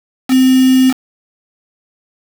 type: tone with quantisation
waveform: sine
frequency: 259.5 Hz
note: C4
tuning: 14 cents flat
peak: -6 dBFS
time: 0.28-0.94 s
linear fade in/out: 50 ms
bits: 3
effects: none